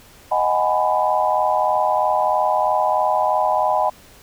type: chord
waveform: sine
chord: G# minor seventh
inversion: second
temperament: just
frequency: 623 / 747.5 / 830.6 / 996.7 Hz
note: D#5 / F#5 / G#5 / B5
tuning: +2 / +17 / 0 / +16 cents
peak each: -21 dBFS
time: 0.31-3.9 s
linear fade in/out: 10 ms
effects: pink hiss -47 dBFS RMS until 4.22 s